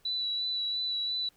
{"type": "tone with vibrato", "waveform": "sine", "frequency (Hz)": 3951, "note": "B7", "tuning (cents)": 0, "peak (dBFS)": -29, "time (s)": [0.05, 1.29], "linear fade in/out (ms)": 5, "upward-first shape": "sine", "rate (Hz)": 2.9, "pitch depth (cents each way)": 18, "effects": ["pink hiss -66 dBFS RMS until 1.36 s"]}